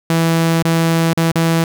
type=tone with dropouts; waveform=sawtooth; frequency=164.81 Hz; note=E3; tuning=in tune; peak=-8 dBFS; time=0.1-1.64 s; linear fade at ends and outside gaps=2 ms; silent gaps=0.625-0.65 / 1.134-1.174 / 1.317-1.356 s; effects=none